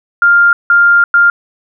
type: tone bursts at uneven times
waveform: sine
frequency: 1400 Hz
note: F6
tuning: 4 cents sharp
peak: -4 dBFS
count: 3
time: 0.22-0.53 / 0.7-1.04 / 1.14-1.3 s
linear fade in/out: 2 ms
effects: none